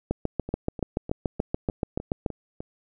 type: two click trains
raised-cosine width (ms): 2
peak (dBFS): -21 / -11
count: 8 / 16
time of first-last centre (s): 0.49-2.605 / 0.11-2.262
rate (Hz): 3.31 / 6.97
effects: none